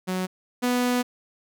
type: tone pair in turn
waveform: sawtooth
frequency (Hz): 185 / 246.9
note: F#3 / B3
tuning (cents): 0 / 0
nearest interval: perfect fourth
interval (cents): 500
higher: second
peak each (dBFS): -21 / -17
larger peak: second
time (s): 0.07-0.27 / 0.62-1.03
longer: second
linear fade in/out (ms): 20
effects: none